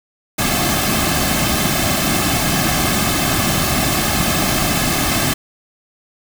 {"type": "noise with comb filter", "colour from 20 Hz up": "pink", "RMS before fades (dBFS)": -17, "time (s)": [0.38, 5.34], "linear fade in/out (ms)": 10, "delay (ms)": 2.1, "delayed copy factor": -0.65, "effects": []}